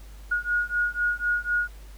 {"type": "beating tone pair", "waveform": "sine", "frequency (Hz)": [1441, 1445], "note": ["F#6", "F#6"], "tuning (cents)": [-46, -41], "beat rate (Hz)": 4, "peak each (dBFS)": -26, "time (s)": [0.31, 1.68], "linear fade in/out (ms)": 10, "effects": ["added 50 Hz sine -41 dBFS peak until 1.97 s", "pink hiss -54 dBFS RMS until 1.97 s"]}